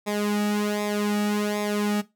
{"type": "tone with flanger", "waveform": "sawtooth", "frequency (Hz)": 207.7, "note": "G#3", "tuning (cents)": 0, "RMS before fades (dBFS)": -25, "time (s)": [0.06, 2.02], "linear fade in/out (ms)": 20, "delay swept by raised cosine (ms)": [0.67, 1.97], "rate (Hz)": 1.3, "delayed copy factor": -0.75, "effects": ["noise-tail reverb RT60 0.2 s tail -17 dB re dry"]}